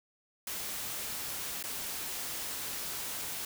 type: noise with dropouts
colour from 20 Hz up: white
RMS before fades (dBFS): -38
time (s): 0.47-3.45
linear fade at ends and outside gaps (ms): 2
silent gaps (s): 1.627-1.638
effects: none